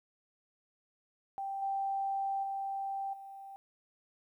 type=tone with level steps; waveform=sine; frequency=784 Hz; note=G5; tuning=in tune; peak=-35 / -31 / -34 / -45 dBFS; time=1.38-3.56 s; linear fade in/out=0 ms; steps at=1.62 / 2.43 / 3.13 s; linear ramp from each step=5 ms; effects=12-bit